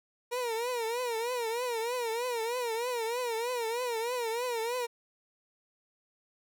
30% pulse tone with vibrato, 473.6 Hz, A#4, 27 cents sharp, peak -28 dBFS, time 0.31-4.87 s, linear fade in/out 20 ms, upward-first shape triangle, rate 3.2 Hz, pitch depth 130 cents each way, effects none

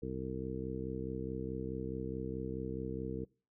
harmonic tone, 64.7 Hz, C2, 19 cents flat, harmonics 1 / 2 / 3 / 4 / 5 / 6 / 7, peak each -46 / -44 / -44 / -46 / -44 / -48 / -42 dBFS, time 0.02-3.25 s, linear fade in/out 10 ms, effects noise-tail reverb RT60 0.4 s tail -25 dB re dry

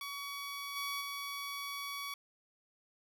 15% pulse tone with level steps, 1130 Hz, C#6, 33 cents sharp, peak -34 / -30 / -33 dBFS, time 0.01-2.14 s, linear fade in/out 2 ms, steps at 0.75 / 1 s, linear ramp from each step 20 ms, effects none

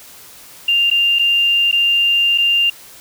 sine tone with dropouts, 2794 Hz, F7, in tune, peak -11 dBFS, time 0.68-2.7 s, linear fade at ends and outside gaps 5 ms, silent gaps 0.902-0.912 / 1.188-1.193 / 1.714-1.726 / 2.378-2.382 s, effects white hiss -40 dBFS RMS until 3 s

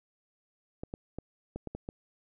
clicks, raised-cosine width 2 ms, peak -24 dBFS, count 7, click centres 0.835 / 0.939 / 1.186 / 1.56 / 1.673 / 1.75 / 1.889 s, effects none

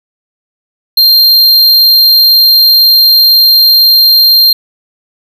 square tone, 4186 Hz, C8, in tune, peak -3 dBFS, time 0.97-4.53 s, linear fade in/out 5 ms, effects none

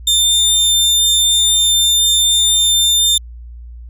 sawtooth tone, 3599 Hz, A7, 38 cents sharp, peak -7 dBFS, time 0.07-3.18 s, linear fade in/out 5 ms, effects added 59 Hz sine -30 dBFS peak until 3.89 s + resampled to 32000 Hz

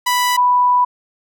sawtooth / sine tone pair in turn, 987.8 / 987.8 Hz, B5 / B5, 0 / 0 cents, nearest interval unison, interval 0 cents, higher neither, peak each -10 dBFS, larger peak neither, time 0.06-0.37 / 0.37-0.85 s, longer second, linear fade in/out 10 ms, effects none

